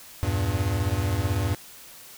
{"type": "chord", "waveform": "square", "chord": "E diminished", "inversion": "none", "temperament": "equal", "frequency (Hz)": [82.41, 98, 116.54], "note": ["E2", "G2", "Bb2"], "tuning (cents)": [0, 0, 0], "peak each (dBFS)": [-29, -26, -31], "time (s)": [0.23, 1.55], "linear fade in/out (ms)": 0, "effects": ["white hiss -46 dBFS RMS until 2.17 s"]}